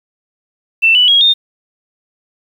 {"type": "tone with pitch steps", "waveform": "sine", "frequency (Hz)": [2674, 2967, 3292, 3653], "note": ["E7", "F#7", "G#7", "A#7"], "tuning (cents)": [24, 4, -16, -36], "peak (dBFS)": -6, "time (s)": [0.82, 1.34], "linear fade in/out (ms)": 20, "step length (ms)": 130, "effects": ["7-bit"]}